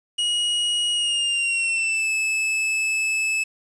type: tone with pitch glide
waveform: 45% pulse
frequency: 2896 to 2610 Hz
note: F#7 to E7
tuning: -38 to -18 cents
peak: -20 dBFS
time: 0.18-3.44 s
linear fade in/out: 10 ms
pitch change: -180 cents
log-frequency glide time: 0.92-2.12 s
effects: resampled to 22050 Hz + 8-bit